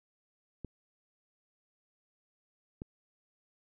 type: clicks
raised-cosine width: 3 ms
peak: -27 dBFS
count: 2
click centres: 0.647 / 2.819 s
effects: none